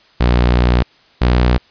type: tone pair in turn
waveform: sawtooth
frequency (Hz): 60.4 / 61.03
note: B1 / B1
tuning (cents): -38 / -20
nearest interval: unison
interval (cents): 18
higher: second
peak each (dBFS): -6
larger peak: neither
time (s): 0.2-0.83 / 1.21-1.58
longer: first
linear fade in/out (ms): 10
effects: white hiss -50 dBFS RMS until 1.7 s + resampled to 11025 Hz